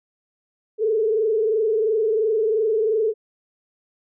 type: tone with frequency modulation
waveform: sine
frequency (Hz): 436.8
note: A4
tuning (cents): -13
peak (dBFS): -17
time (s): 0.78-3.14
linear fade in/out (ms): 50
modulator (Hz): 22.9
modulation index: 0.96
effects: none